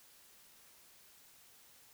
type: silence
effects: white hiss -62 dBFS RMS until 1.93 s